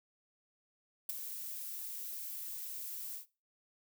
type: noise with ADSR envelope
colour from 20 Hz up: violet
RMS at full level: -34 dBFS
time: 1.09-3.26 s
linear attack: 6 ms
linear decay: 15 ms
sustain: -9 dB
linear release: 110 ms
effects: noise-tail reverb RT60 0.3 s tail -19 dB re dry